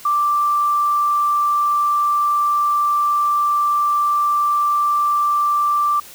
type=tone; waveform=sine; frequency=1175 Hz; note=D6; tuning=1 cent sharp; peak=-14 dBFS; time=0.05-6 s; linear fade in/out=5 ms; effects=white hiss -40 dBFS RMS until 6.14 s